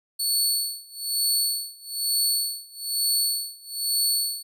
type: tone with tremolo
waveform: 20% pulse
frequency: 4435 Hz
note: C#8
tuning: in tune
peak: -14 dBFS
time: 0.19-4.43 s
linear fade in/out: 10 ms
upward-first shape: sine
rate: 1.1 Hz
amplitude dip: 95%
effects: none